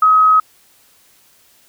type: tone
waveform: sine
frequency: 1270 Hz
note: D#6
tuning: 35 cents sharp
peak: -7 dBFS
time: 0.02-0.4 s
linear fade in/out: 5 ms
effects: white hiss -52 dBFS RMS until 1.68 s